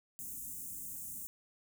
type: band-stop noise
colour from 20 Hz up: white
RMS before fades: -44 dBFS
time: 0.19-1.27 s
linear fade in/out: 0 ms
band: 300 to 6800 Hz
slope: 48 dB/octave
effects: none